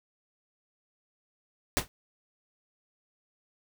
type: noise with exponential decay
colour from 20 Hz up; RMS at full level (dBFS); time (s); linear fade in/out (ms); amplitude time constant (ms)
pink; -21; 1.77-1.88; 0; 22
effects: none